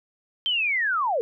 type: linear sweep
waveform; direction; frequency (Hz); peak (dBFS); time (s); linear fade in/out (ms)
sine; down; 3159 to 427.2; -21; 0.46-1.21; 0
effects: none